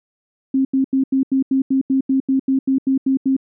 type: tone bursts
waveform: sine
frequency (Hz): 267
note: C4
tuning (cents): +35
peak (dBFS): -13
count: 15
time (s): 0.54-3.366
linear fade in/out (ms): 5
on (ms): 110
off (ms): 84
effects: none